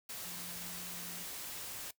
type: tone in noise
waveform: sine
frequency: 175.7 Hz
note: F3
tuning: 11 cents sharp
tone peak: -52 dBFS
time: 0.25-1.24 s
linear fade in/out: 5 ms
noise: white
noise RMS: -44 dBFS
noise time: 0.09-1.91 s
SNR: -11 dB
effects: noise-tail reverb RT60 0.1 s tail -19 dB re dry

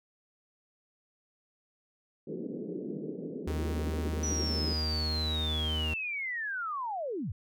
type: band-pass noise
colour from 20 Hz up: white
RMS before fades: -38 dBFS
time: 2.27-4.73 s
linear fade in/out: 5 ms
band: 160 to 450 Hz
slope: 48 dB/octave
type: tone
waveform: 45% pulse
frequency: 77.9 Hz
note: D#2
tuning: 3 cents sharp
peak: -31 dBFS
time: 3.47-5.94 s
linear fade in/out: 5 ms
type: linear sweep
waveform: sine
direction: down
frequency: 5930 to 68.7 Hz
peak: -32 dBFS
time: 4.23-7.32 s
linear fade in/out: 5 ms
effects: none

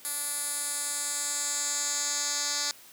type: tone with band-pass filter sweep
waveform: 10% pulse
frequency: 290 Hz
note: D4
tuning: 22 cents flat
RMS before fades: -31 dBFS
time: 0.05-2.71 s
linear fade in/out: 0 ms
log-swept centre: 11000 to 5800 Hz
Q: 2.9
effects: white hiss -52 dBFS RMS until 2.92 s + high-pass 100 Hz 12 dB/octave

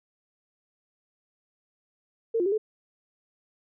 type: tone with pitch steps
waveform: sine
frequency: 455.3 / 352.2 / 394.2 / 431.8 Hz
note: A#4 / F4 / G4 / A4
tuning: -41 / +15 / +10 / -33 cents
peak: -22 dBFS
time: 2.34-2.58 s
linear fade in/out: 10 ms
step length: 60 ms
effects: none

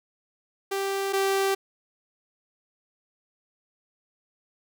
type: tone pair in turn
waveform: sawtooth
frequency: 392 / 389.9 Hz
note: G4 / G4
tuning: 0 / -9 cents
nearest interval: unison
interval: 9 cents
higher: first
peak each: -22 / -18 dBFS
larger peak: second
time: 0.71-1.13 / 1.13-1.55 s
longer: neither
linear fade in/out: 10 ms
effects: 10-bit

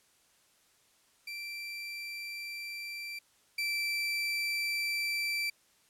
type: tone pair in turn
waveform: 30% pulse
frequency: 2349 / 2336 Hz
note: D7 / D7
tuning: 0 / -10 cents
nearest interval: unison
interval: 10 cents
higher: first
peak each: -36 / -28 dBFS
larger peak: second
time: 1.27-3.19 / 3.58-5.5 s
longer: neither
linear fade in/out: 5 ms
effects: white hiss -67 dBFS RMS until 5.89 s + low-pass 11000 Hz 12 dB/octave

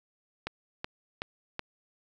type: click train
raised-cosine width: 0.3 ms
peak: -17 dBFS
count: 4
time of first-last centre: 0.47-1.594 s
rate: 2.67 Hz
effects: none

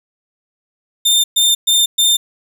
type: tone bursts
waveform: sawtooth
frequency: 3607 Hz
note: A7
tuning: 42 cents sharp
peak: -7 dBFS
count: 4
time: 1.05-2.17 s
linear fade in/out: 10 ms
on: 190 ms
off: 120 ms
effects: none

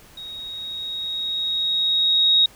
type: tone with level ramp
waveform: sine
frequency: 3771 Hz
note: A#7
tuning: 19 cents sharp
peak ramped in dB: -33 to -12 dBFS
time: 0.17-2.46 s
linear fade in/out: 5 ms
effects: pink hiss -49 dBFS RMS until 2.55 s

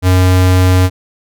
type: tone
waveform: square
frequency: 92 Hz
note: F#2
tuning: 9 cents flat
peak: -7 dBFS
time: 0.02-0.9 s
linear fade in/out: 50 ms
effects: none

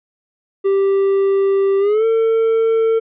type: tone with pitch glide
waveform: triangle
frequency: 392 to 450.3 Hz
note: G4 to A4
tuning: 0 to +40 cents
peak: -10 dBFS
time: 0.64-3 s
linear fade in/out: 20 ms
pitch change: +240 cents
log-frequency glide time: 1.79-2.05 s
effects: resampled to 8000 Hz

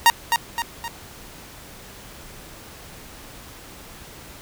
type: tone with echo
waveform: sawtooth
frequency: 932 Hz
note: A#5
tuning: 1 cent flat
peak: -6 dBFS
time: 0.06-0.1 s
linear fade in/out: 0 ms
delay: 260 ms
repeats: 3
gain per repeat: -6 dB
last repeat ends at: 0.88 s
effects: pink hiss -42 dBFS RMS until 4.41 s

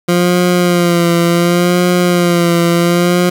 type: tone with vibrato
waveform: 20% pulse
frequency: 174.4 Hz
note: F3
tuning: 2 cents flat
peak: -4 dBFS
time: 0.08-3.3 s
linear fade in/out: 10 ms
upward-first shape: sine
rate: 0.69 Hz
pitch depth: 39 cents each way
effects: 7-bit

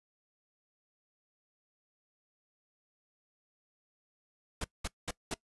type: noise bursts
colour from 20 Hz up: pink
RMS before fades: -35 dBFS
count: 4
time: 4.61-5.342 s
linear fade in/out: 5 ms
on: 33 ms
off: 200 ms
effects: noise-tail reverb RT60 0.1 s tail -22 dB re dry + resampled to 24000 Hz

